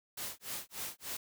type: noise with tremolo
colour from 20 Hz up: white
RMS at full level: -39 dBFS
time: 0.17-1.17 s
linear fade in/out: 5 ms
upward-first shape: sine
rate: 3.4 Hz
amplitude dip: 100%
effects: none